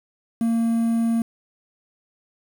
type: tone with quantisation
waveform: triangle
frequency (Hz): 229.5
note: A#3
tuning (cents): -27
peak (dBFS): -16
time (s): 0.41-1.22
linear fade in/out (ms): 2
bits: 7
effects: none